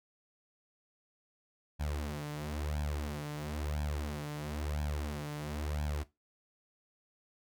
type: tone with flanger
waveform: sawtooth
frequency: 74.2 Hz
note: D2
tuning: 18 cents sharp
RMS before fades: -37 dBFS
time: 1.79-6.04 s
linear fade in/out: 20 ms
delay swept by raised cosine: 1.2 to 6.7 ms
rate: 0.99 Hz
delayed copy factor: +0.9
effects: noise-tail reverb RT60 0.2 s tail -17 dB re dry